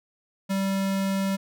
square tone, 194.3 Hz, G3, 15 cents flat, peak -24 dBFS, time 0.49-1.37 s, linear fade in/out 20 ms, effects none

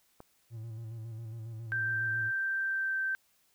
click, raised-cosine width 1 ms, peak -33 dBFS, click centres 0.204 s
triangle tone with vibrato, 112.9 Hz, A2, 45 cents sharp, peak -37 dBFS, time 0.5-2.32 s, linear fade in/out 50 ms, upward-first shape square, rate 7.3 Hz, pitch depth 43 cents each way
sine tone with pitch glide, 1568 to 1556.3 Hz, G6 to G6, 0 to -13 cents, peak -29 dBFS, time 1.72-3.15 s, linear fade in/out 0 ms, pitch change -13 cents, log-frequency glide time 2.65-2.99 s
effects white hiss -70 dBFS RMS until 3.54 s

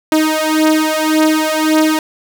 sawtooth beating tone pair, 311.1 / 312.9 Hz, D#4 / D#4, 0 / +10 cents, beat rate 1.8 Hz, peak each -10 dBFS, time 0.12-1.99 s, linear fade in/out 2 ms, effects none

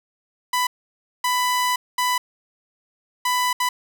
sawtooth tone bursts at uneven times, 995 Hz, B5, 13 cents sharp, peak -15 dBFS, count 5, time 0.53-0.67 / 1.24-1.76 / 1.98-2.18 / 3.25-3.53 / 3.6-3.69 s, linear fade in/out 5 ms, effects none

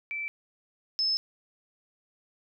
sine tone pair in turn, 2326 / 5222 Hz, D7 / E8, -17 / -17 cents, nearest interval octave + major second, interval 1400 cents, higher second, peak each -31 / -24 dBFS, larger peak second, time 0.11-0.28 / 0.99-1.17 s, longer second, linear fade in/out 0 ms, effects none

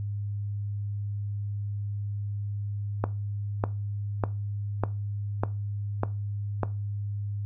click train, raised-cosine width 1 ms, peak -11 dBFS, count 7, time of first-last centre 3.04-6.633 s, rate 1.67 Hz, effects noise-tail reverb RT60 0.3 s tail -17 dB re dry + added 102 Hz sine -29 dBFS peak until 7.45 s

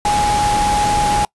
sine tone in noise, 830.6 Hz, G#5, in tune, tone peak -14 dBFS, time 0.05-1.25 s, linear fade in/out 2 ms, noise pink, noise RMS -21 dBFS, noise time 0.05-1.25 s, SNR +4 dB, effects noise-tail reverb RT60 0.1 s tail -25 dB re dry + resampled to 24000 Hz

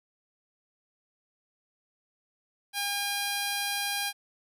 5% pulse tone with notch filter, 808 Hz, G#5, 48 cents flat, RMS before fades -31 dBFS, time 2.73-4.13 s, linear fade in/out 50 ms, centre 7000 Hz, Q 1.7, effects none

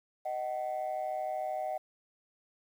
sine tone pair together, 621.8 / 755 Hz, D#5 / F#5, -1 / +35 cents, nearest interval minor third, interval 336 cents, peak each -34 / -33 dBFS, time 0.25-1.78 s, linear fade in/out 10 ms, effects tanh soft clip ceiling -28 dBFS + 10-bit

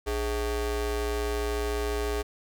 40% pulse ring-modulated tone, 236.1 Hz, A#3, 22 cents sharp, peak -23 dBFS, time 0.06-2.23 s, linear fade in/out 20 ms, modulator 179 Hz, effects none

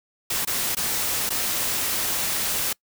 white noise with dropouts, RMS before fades -25 dBFS, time 0.3-2.73 s, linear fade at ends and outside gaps 5 ms, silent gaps 0.45-0.472 / 0.75-0.768 / 1.293-1.303 s, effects noise-tail reverb RT60 0.1 s tail -25 dB re dry

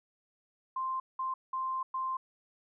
sine tone bursts at uneven times, 1046.5 Hz, C6, in tune, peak -31 dBFS, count 4, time 0.76-1 / 1.19-1.34 / 1.53-1.83 / 1.94-2.17 s, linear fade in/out 5 ms, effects none

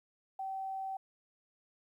sine tone, 770 Hz, G5, 31 cents flat, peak -36 dBFS, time 0.39-0.97 s, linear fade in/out 5 ms, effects 12-bit

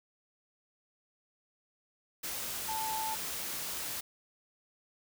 sine tone in noise, 880 Hz, A5, in tune, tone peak -34 dBFS, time 2.68-3.15 s, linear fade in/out 10 ms, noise white, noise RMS -38 dBFS, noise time 2.23-4.01 s, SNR +1 dB, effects none

